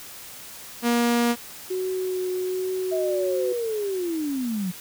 sawtooth tone, 237.5 Hz, A#3, 33 cents sharp, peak -15 dBFS, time 0.82-1.36 s, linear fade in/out 50 ms
sine tone with vibrato, 370 Hz, F#4, in tune, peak -24 dBFS, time 1.7-3.53 s, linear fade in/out 10 ms, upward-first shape triangle, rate 1.2 Hz, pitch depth 16 cents each way
sine linear sweep, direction down, 652 to 172.9 Hz, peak -24 dBFS, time 2.91-4.72 s, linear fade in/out 20 ms
effects white hiss -41 dBFS RMS until 4.8 s

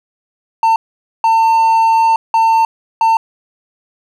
triangle tone bursts at uneven times, 901 Hz, A5, 41 cents sharp, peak -6 dBFS, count 4, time 0.63-0.76 / 1.24-2.16 / 2.34-2.65 / 3.01-3.17 s, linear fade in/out 2 ms, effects none

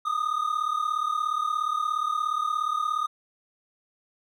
triangle tone pair together, 1215 / 1252 Hz, D#6 / D#6, -42 / +10 cents, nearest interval minor second, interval 52 cents, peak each -25 / -26 dBFS, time 0.05-3.07 s, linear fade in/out 10 ms, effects none

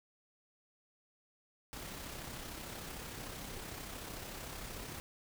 pink noise with amplitude modulation, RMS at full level -44 dBFS, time 1.73-5 s, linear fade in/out 0 ms, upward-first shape sine, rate 33.3 Hz, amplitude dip 35%, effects none

